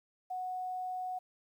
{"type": "tone", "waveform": "sine", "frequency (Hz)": 737, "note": "F#5", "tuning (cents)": -7, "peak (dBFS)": -35, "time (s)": [0.3, 1.19], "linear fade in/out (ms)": 10, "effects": ["11-bit"]}